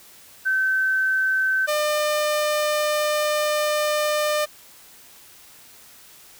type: tone pair in turn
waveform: sine / sawtooth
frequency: 1538 / 601.6 Hz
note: G6 / D5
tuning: -33 / +42 cents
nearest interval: octave + major third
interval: 1625 cents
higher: first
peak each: -18 / -16 dBFS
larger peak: second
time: 0.45-1.67 / 1.67-4.46 s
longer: second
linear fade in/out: 20 ms
effects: white hiss -48 dBFS RMS until 6.39 s